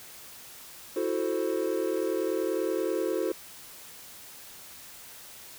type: chord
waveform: triangle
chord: F# half-diminished seventh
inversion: third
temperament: equal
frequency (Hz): 329.6 / 370 / 440 / 523.3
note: E4 / F#4 / A4 / C5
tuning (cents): 0 / 0 / 0 / 0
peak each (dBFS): -30 / -29 / -30 / -31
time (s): 0.96-3.32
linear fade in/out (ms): 5
effects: white hiss -47 dBFS RMS until 5.58 s